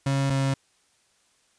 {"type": "tone pair in turn", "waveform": "35% pulse", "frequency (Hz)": [137.2, 135.78], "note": ["C#3", "C#3"], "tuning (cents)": [-17, -35], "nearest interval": "unison", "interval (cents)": 18, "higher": "first", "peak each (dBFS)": -20, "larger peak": "neither", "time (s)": [[0.06, 0.3], [0.3, 0.54]], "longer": "neither", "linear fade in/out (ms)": 5, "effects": ["white hiss -65 dBFS RMS until 1.58 s", "resampled to 22050 Hz"]}